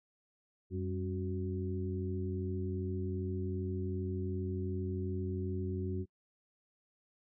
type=harmonic tone with a mistuned harmonic; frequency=92.5 Hz; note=F#2; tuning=in tune; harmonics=1 / 2 / 3 / 4; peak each=-36 / -41 / -44 / -40 dBFS; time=0.7-6.06 s; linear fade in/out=50 ms; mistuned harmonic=2; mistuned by=+90 cents; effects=noise-tail reverb RT60 0.1 s tail -26 dB re dry